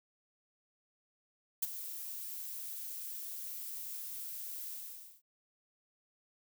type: noise with ADSR envelope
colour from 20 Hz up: violet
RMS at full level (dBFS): -30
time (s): 1.62-5.22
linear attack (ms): 9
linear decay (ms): 26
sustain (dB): -13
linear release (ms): 520
effects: none